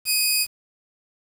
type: tone pair together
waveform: 15% pulse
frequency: 2511 / 4740 Hz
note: D#7 / D8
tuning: +15 / +15 cents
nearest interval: major seventh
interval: 1100 cents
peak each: -15 dBFS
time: 0.05-0.47 s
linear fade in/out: 50 ms
effects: 7-bit